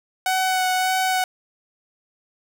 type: tone with vibrato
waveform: sawtooth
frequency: 746 Hz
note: F#5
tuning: 14 cents sharp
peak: -15 dBFS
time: 0.26-1.24 s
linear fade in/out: 2 ms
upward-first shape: sine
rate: 1.7 Hz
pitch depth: 14 cents each way
effects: none